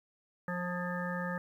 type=harmonic tone with a mistuned harmonic; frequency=177.3 Hz; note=F3; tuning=26 cents sharp; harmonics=1 / 3 / 5 / 7 / 9 / 10; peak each=-36 / -40 / -44 / -42 / -43 / -42 dBFS; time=0.48-1.38 s; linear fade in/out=2 ms; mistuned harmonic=9; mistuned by=+34 cents; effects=11-bit